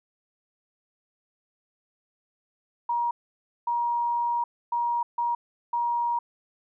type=tone bursts at uneven times; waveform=sine; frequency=949 Hz; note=A#5; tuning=31 cents sharp; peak=-23 dBFS; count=5; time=2.89-3.11 / 3.67-4.44 / 4.72-5.03 / 5.18-5.35 / 5.73-6.19 s; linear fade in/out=5 ms; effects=none